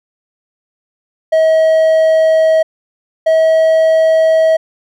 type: tone pair in turn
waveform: triangle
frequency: 639 / 642 Hz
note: D#5 / E5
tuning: +46 / -46 cents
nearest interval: unison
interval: 8 cents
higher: second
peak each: -5 dBFS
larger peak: neither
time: 1.32-2.63 / 3.26-4.57 s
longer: neither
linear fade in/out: 10 ms
effects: none